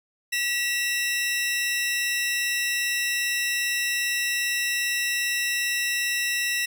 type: tone pair together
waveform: sawtooth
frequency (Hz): 1937.5 / 2700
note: B6 / E7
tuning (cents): -34 / +41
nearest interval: tritone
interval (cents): 575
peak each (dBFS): -23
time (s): 0.32-6.66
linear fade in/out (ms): 10
effects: none